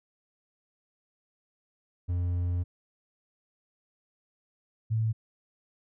triangle / sine tone pair in turn, 88.2 / 111.13 Hz, F2 / A2, +18 / +18 cents, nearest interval major third, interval 400 cents, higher second, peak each -24 dBFS, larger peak neither, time 2.08-2.64 / 4.9-5.13 s, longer first, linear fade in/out 20 ms, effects none

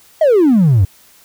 triangle exponential sweep, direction down, 664 to 87.31 Hz, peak -4 dBFS, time 0.21-0.85 s, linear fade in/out 5 ms, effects tanh soft clip ceiling -3 dBFS + white hiss -47 dBFS RMS until 1.24 s

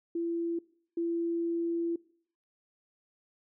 sine tone pair in turn, 337.4 / 337.4 Hz, E4 / E4, +40 / +40 cents, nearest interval unison, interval 0 cents, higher neither, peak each -29 / -28 dBFS, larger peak second, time 0.15-0.59 / 0.97-1.96 s, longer second, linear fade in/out 5 ms, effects noise-tail reverb RT60 0.6 s tail -22 dB re dry

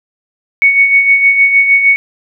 sine tone with tremolo, 2224 Hz, C#7, 5 cents sharp, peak -3 dBFS, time 0.62-1.96 s, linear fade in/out 0 ms, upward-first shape sine, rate 6.5 Hz, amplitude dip 55%, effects none

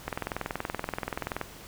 click train, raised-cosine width 0.5 ms, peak -15 dBFS, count 29, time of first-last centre 0.08-1.413 s, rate 21 Hz, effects pink hiss -47 dBFS RMS until 1.67 s

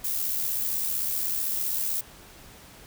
violet noise with amplitude modulation, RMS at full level -26 dBFS, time 0.04-2.01 s, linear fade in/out 5 ms, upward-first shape sine, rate 75.8 Hz, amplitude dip 45%, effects pink hiss -49 dBFS RMS until 2.86 s

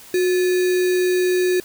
sine tone with sample-and-hold, 363.9 Hz, F#4, 29 cents flat, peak -15 dBFS, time 0.14-1.6 s, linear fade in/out 2 ms, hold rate 2100 Hz, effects white hiss -43 dBFS RMS until 1.64 s

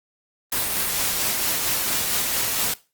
white noise with tremolo, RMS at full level -22 dBFS, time 0.52-2.74 s, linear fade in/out 5 ms, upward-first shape triangle, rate 4.4 Hz, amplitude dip 30%, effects noise-tail reverb RT60 0.3 s tail -19 dB re dry + Opus 32 kbps

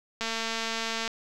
click train, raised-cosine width 0.2 ms, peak -14 dBFS, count 197, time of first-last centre 0.21-1.077 s, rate 226 Hz, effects none

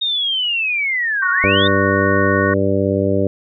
sine linear two-way sweep, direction down then up, 3729 to 1394 to 3729 Hz, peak -16 dBFS, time 0.01-1.68 s, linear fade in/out 10 ms, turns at 1.31 s
sine chord, F# major, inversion second, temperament just, 1110 / 1480 / 1850 Hz, C#6 / F#6 / A#6, +2 / 0 / -14 cents, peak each -21 dBFS, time 1.22-2.54 s, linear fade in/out 5 ms
harmonic tone, 98 Hz, G2, in tune, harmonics 1 / 2 / 3 / 4 / 5 / 6, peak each -21 / -21 / -21 / -21 / -21 / -21 dBFS, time 1.44-3.27 s, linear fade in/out 0 ms
effects none

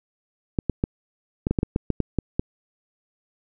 clicks, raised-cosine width 3 ms, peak -8 dBFS, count 12, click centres 0.588 / 0.697 / 0.839 / 1.469 / 1.51 / 1.588 / 1.631 / 1.761 / 1.903 / 2.003 / 2.187 / 2.395 s, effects none

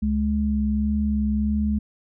sine tone pair together, 70.9 / 211.1 Hz, C#2 / G#3, +40 / +29 cents, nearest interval octave + perfect fifth, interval 1889 cents, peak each -24 / -21 dBFS, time 0.02-1.79 s, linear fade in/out 10 ms, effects none

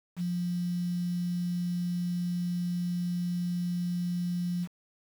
sine tone with quantisation, 176.2 Hz, F3, 16 cents sharp, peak -28 dBFS, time 0.16-4.68 s, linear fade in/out 50 ms, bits 8, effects none

